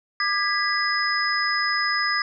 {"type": "tone cluster", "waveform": "sine", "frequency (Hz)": [1196, 1650, 1977, 5050], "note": ["D6", "G#6", "B6", "D#8"], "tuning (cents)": [31, -12, 1, 25], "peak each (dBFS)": -26, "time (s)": [0.2, 2.22], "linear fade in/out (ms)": 2, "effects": []}